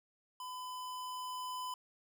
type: tone with level ramp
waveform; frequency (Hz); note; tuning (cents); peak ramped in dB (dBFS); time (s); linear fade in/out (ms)
square; 1007; B5; +33; -43 to -39; 0.4-1.74; 2
effects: none